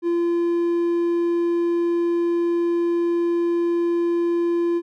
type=tone; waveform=triangle; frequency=342.7 Hz; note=F4; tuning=33 cents flat; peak=-16 dBFS; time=0.02-4.82 s; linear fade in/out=50 ms; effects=none